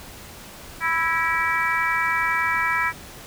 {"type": "harmonic tone with a mistuned harmonic", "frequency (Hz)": 329.6, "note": "E4", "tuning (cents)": 0, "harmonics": [3, 4, 5, 6, 7], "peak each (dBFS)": [-26, -26, -26, -26, -26], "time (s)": [0.8, 2.93], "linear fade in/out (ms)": 50, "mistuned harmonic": 6, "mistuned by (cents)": -37, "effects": ["pink hiss -41 dBFS RMS until 3.26 s"]}